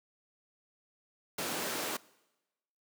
pink noise with high-pass filter sweep, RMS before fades -36 dBFS, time 1.38-1.97 s, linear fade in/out 5 ms, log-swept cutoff 240 to 380 Hz, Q 0.87, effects noise-tail reverb RT60 1.0 s tail -22 dB re dry

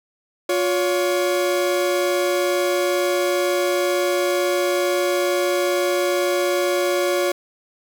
40% pulse tone pair together, 355.6 / 564.5 Hz, F4 / C#5, +31 / +31 cents, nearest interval minor sixth, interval 800 cents, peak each -20 dBFS, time 0.49-7.32 s, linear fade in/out 5 ms, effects none

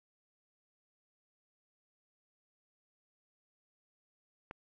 click, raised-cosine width 0.5 ms, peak -28 dBFS, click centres 4.511 s, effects none

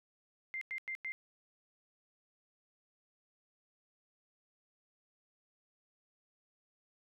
sine tone bursts, 2093 Hz, C7, in tune, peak -37 dBFS, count 4, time 0.54-1.12 s, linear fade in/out 0 ms, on 73 ms, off 96 ms, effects none

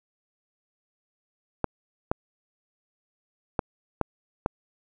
clicks, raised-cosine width 1 ms, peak -9 dBFS, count 5, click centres 1.643 / 2.115 / 3.592 / 4.013 / 4.461 s, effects none

